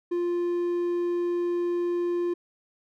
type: tone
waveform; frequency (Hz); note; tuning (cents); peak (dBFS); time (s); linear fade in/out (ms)
triangle; 349.2; F4; 0; -22; 0.11-2.34; 10
effects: none